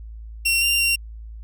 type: tone with pitch steps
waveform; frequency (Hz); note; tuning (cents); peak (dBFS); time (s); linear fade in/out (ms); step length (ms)
sawtooth; 2733 / 2778 / 2756; F7 / F7 / F7; -38 / -10 / -24; -14; 0.45-0.96; 10; 170
effects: added 55 Hz sine -34 dBFS peak until 1.43 s